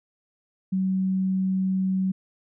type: tone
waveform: sine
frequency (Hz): 188.9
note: F#3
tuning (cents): +36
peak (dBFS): -21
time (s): 0.72-2.12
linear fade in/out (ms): 10
effects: none